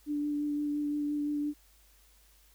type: tone with vibrato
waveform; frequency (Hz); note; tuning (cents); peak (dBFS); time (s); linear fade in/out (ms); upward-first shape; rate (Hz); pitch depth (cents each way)
sine; 293.7; D4; 0; -29; 0.06-1.54; 50; sine; 5.8; 13
effects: added 50 Hz sine -62 dBFS peak until 2.54 s + white hiss -64 dBFS RMS until 2.54 s